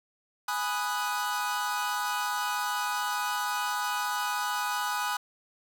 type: chord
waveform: 45% pulse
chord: G# minor seventh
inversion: none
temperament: equal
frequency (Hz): 830.6 / 987.8 / 1244.5 / 1480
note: G#5 / B5 / D#6 / F#6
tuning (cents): 0 / 0 / 0 / 0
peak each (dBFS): -34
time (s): 0.48-5.17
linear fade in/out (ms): 5
effects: 10-bit